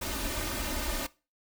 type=noise with comb filter; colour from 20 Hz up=pink; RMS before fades=-33 dBFS; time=0.01-1.07 s; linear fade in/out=10 ms; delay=3.3 ms; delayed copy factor=+0.9; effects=noise-tail reverb RT60 0.3 s tail -20 dB re dry